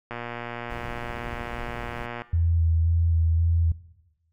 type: click train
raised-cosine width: 0.5 ms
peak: -18 dBFS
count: 252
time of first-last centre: 0.11-2.219 s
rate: 119 Hz
type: noise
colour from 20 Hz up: brown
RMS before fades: -38 dBFS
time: 0.69-2.07 s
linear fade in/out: 20 ms
type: tone with vibrato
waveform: sine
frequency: 82.8 Hz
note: E2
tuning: 8 cents sharp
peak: -19 dBFS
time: 2.33-3.72 s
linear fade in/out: 5 ms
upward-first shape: square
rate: 1.9 Hz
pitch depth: 19 cents each way
effects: noise-tail reverb RT60 1.0 s tail -17 dB re dry